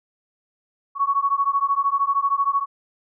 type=beating tone pair; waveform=sine; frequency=1108.7 / 1121.7 Hz; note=C#6 / C#6; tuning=0 / +20 cents; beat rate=13 Hz; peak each=-21 dBFS; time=0.95-2.66 s; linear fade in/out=50 ms; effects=none